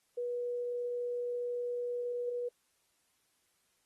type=tone; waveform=sine; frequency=485.8 Hz; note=B4; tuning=29 cents flat; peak=-33 dBFS; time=0.17-2.49 s; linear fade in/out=10 ms; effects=white hiss -75 dBFS RMS until 3.85 s + AAC 32 kbps